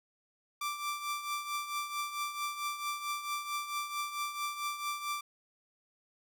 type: tone with tremolo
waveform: sawtooth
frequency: 1174.7 Hz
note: D6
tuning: in tune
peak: -28 dBFS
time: 0.61-5.21 s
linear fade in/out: 5 ms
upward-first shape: triangle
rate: 4.5 Hz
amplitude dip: 70%
effects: none